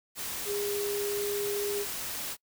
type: tone in noise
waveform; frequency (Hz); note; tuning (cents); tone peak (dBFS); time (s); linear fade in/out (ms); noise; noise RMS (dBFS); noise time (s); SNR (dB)
sine; 408.5; G#4; -29; -30; 0.45-1.86; 50; white; -36; 0.15-2.37; +3
effects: noise-tail reverb RT60 0.1 s tail -25 dB re dry